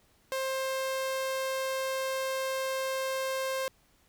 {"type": "tone", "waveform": "sawtooth", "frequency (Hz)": 529, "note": "C5", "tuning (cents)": 19, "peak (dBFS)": -26, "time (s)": [0.32, 3.68], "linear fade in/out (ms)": 0, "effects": ["pink hiss -66 dBFS RMS until 4.08 s"]}